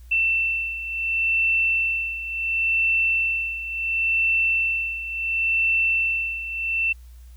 sine beating tone pair, 2680 / 2680.71 Hz, E7 / E7, +28 / +28 cents, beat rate 0.71 Hz, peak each -26 / -21 dBFS, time 0.11-6.93 s, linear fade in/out 10 ms, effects added 60 Hz sine -41 dBFS peak until 7.36 s + white hiss -60 dBFS RMS until 7.36 s

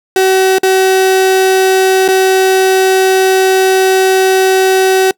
35% pulse tone with dropouts, 378.9 Hz, F#4, 41 cents sharp, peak -5 dBFS, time 0.16-5.11 s, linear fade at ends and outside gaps 2 ms, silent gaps 0.584-0.632 / 2.08-2.086 s, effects noise-tail reverb RT60 0.1 s tail -23 dB re dry

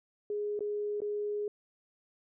sine tone with dropouts, 415.3 Hz, G#4, in tune, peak -31 dBFS, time 0.3-1.48 s, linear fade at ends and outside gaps 2 ms, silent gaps 0.592-0.606 / 1.004-1.018 s, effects none

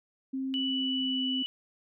sine tone with pitch glide, 265.5 to 261.1 Hz, C4 to C4, +25 to -3 cents, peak -30 dBFS, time 0.33-1.43 s, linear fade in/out 10 ms, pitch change -28 cents, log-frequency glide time 0.61-1.04 s
sine tone, 2960 Hz, F#7, in tune, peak -30 dBFS, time 0.54-1.46 s, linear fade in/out 0 ms
effects none

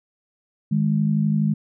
sine tone pair together, 155.6 / 207.7 Hz, D#3 / G#3, 0 / 0 cents, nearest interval perfect fourth, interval 500 cents, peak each -20 dBFS, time 0.71-1.54 s, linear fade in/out 10 ms, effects none

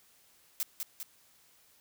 blue noise with echo, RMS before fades -32 dBFS, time 0.6-0.63 s, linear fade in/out 0 ms, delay 200 ms, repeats 2, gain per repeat -4 dB, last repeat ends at 1.03 s, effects white hiss -64 dBFS RMS until 1.8 s

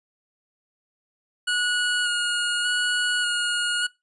25% pulse tone with vibrato, 1448 Hz, F#6, 38 cents flat, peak -18 dBFS, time 1.47-3.87 s, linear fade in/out 10 ms, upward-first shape square, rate 0.85 Hz, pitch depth 15 cents each way, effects noise-tail reverb RT60 0.2 s tail -20 dB re dry + resampled to 24000 Hz

